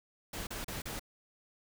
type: noise bursts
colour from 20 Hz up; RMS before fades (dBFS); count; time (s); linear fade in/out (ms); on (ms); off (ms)
pink; -40; 4; 0.33-0.995; 5; 140; 35
effects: none